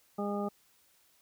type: harmonic tone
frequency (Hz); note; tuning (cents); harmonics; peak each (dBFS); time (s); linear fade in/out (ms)
203.7; G#3; -33; 1 / 2 / 3 / 4 / 6; -34 / -37 / -39 / -40 / -42; 0.18-0.49; 10
effects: white hiss -67 dBFS RMS until 1.21 s